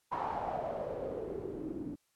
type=noise with low-pass filter sweep; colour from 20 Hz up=white; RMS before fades=-38 dBFS; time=0.11-1.96 s; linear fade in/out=20 ms; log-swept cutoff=1000 to 270 Hz; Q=5.3; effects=white hiss -75 dBFS RMS until 2.15 s + low-pass 12000 Hz 12 dB/octave